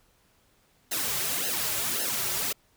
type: noise with flanger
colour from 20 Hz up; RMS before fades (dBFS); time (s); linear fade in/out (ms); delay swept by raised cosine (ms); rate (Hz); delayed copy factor
white; -29; 0.91-2.53; 10; 0.85 to 4.25; 1.8; -1
effects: pink hiss -65 dBFS RMS until 2.76 s